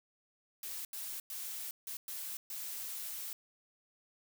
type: noise bursts at uneven times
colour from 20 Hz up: blue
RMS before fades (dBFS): -42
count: 6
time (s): 0.63-0.85 / 0.93-1.2 / 1.3-1.71 / 1.87-1.97 / 2.08-2.37 / 2.5-3.33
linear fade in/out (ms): 2
effects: none